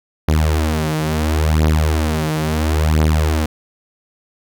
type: beating tone pair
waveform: sawtooth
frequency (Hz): 77.3 / 78.03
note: D#2 / D#2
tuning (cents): -11 / +6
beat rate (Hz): 0.73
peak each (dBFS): -13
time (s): 0.28-3.46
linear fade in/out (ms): 5
effects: none